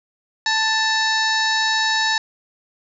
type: harmonic tone with a mistuned harmonic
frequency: 882 Hz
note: A5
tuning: 4 cents sharp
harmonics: 1 / 2 / 3 / 4 / 5 / 6 / 7 / 8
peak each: -23 / -20 / -33 / -24 / -27 / -27 / -34 / -35 dBFS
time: 0.46-2.18 s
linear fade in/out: 2 ms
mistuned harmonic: 4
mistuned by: +140 cents
effects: none